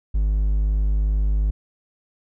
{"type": "tone", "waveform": "triangle", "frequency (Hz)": 51.3, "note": "G#1", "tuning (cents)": -21, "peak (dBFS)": -15, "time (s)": [0.14, 1.51], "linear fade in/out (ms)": 10, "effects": []}